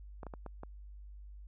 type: clicks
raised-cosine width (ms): 1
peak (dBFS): -30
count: 5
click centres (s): 0.232 / 0.267 / 0.338 / 0.463 / 0.634
effects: added 50 Hz sine -47 dBFS peak until 1.47 s